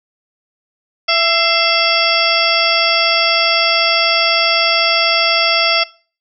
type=harmonic tone with a mistuned harmonic; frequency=667 Hz; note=E5; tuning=20 cents sharp; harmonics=1 / 2 / 3 / 4 / 5 / 7 / 8; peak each=-19 / -19 / -19 / -19 / -19 / -19 / -19 dBFS; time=1.08-5.84 s; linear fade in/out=10 ms; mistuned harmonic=3; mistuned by=+69 cents; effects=noise-tail reverb RT60 0.4 s tail -22 dB re dry